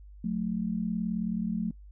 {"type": "tone pair together", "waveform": "sine", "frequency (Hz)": [181.23, 220], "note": ["F#3", "A3"], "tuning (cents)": [-36, 0], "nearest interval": "minor third", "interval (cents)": 336, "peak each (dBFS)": [-31, -30], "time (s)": [0.24, 1.71], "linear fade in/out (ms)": 5, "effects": ["noise-tail reverb RT60 0.1 s tail -26 dB re dry", "added 50 Hz sine -46 dBFS peak until 1.91 s"]}